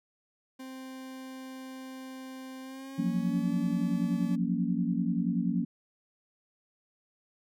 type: tone with pitch glide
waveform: 40% pulse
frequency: 261.6 to 286.9 Hz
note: C4 to D4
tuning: 0 to -40 cents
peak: -40 dBFS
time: 0.59-4.36 s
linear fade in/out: 10 ms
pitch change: +160 cents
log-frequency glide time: 2.62-3.51 s
type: chord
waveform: sine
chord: Gb major seventh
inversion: third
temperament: equal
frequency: 174.61 / 185 / 233.1 / 277.2 Hz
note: F3 / Gb3 / Bb3 / Db4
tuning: 0 / 0 / 0 / 0 cents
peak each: -31 / -32 / -31 / -34 dBFS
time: 2.98-5.65 s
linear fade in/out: 10 ms
effects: none